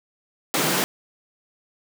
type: high-pass noise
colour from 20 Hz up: pink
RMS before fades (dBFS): -22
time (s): 0.54-0.84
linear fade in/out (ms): 0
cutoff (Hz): 150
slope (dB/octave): 48
effects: none